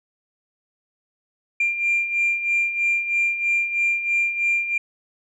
sine beating tone pair, 2383 / 2386.1 Hz, D7 / D7, +25 / +27 cents, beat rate 3.1 Hz, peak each -25 / -19 dBFS, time 1.6-4.78 s, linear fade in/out 5 ms, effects tanh soft clip ceiling -13 dBFS

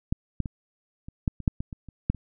clicks, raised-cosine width 5 ms, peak -12 / -13 / -20 / -27 / -11 / -24 / -8 / -18 / -24 / -30 / -9 / -30 dBFS, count 12, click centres 0.125 / 0.403 / 0.458 / 1.085 / 1.278 / 1.403 / 1.478 / 1.605 / 1.728 / 1.887 / 2.1 / 2.147 s, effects none

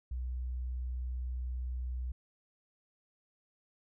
sine tone, 62.3 Hz, B1, 16 cents sharp, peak -34 dBFS, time 0.11-2.12 s, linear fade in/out 5 ms, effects none

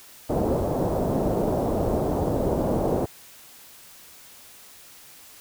white low-pass noise, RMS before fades -24 dBFS, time 0.29-3.06 s, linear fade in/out 10 ms, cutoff 660 Hz, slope 24 dB/octave, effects white hiss -48 dBFS RMS until 5.4 s

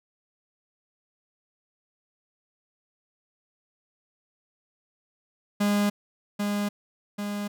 45% pulse tone with echo, 205 Hz, G#3, 22 cents flat, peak -21 dBFS, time 5.6-5.9 s, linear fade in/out 10 ms, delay 790 ms, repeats 2, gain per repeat -4 dB, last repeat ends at 7.48 s, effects none

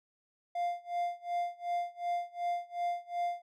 triangle tone with tremolo, 699 Hz, F5, 1 cent sharp, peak -27 dBFS, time 0.55-3.42 s, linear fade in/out 5 ms, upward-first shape sine, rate 2.7 Hz, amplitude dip 95%, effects none

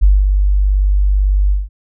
sine tone with ADSR envelope, 49 Hz, G1, in tune, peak -4 dBFS, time 0.01-1.69 s, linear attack 24 ms, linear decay 210 ms, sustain -5 dB, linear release 180 ms, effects none

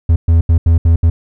triangle tone bursts at uneven times, 82.9 Hz, E2, 10 cents sharp, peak -4 dBFS, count 6, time 0.09-0.16 / 0.28-0.41 / 0.49-0.58 / 0.66-0.78 / 0.85-0.96 / 1.03-1.1 s, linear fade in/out 5 ms, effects none

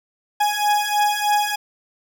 40% pulse beating tone pair, 830.6 / 833.8 Hz, G#5 / G#5, 0 / +7 cents, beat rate 3.2 Hz, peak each -20 / -19 dBFS, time 0.4-1.56 s, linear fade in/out 10 ms, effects none

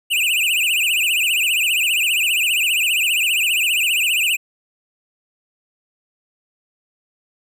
square tone with vibrato, 2677 Hz, E7, 26 cents sharp, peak -16 dBFS, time 0.1-4.37 s, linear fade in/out 20 ms, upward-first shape triangle, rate 15 Hz, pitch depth 220 cents each way, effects none

